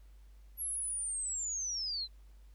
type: linear sweep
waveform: sine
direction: down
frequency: 11460 to 3963 Hz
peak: -34 dBFS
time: 0.57-2.08 s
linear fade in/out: 50 ms
effects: added 50 Hz sine -53 dBFS peak until 2.54 s + pink hiss -72 dBFS RMS until 2.54 s